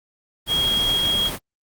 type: tone in noise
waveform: sine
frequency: 3275 Hz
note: G#7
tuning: 25 cents flat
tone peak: -18 dBFS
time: 0.47-1.31 s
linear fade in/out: 50 ms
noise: pink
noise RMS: -28 dBFS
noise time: 0.46-1.39 s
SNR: +7 dB
effects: Opus 32 kbps